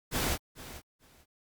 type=noise with echo; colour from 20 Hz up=pink; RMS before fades=-30 dBFS; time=0.11-0.38 s; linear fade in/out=50 ms; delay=440 ms; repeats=2; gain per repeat=-15 dB; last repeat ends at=1.26 s; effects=Opus 48 kbps